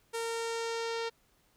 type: tone with low-pass filter sweep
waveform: sawtooth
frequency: 459.2 Hz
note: A#4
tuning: 26 cents flat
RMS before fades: -35 dBFS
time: 0.13-1.1 s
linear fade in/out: 20 ms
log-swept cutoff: 10000 to 4600 Hz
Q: 1.5
effects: pink hiss -69 dBFS RMS until 1.56 s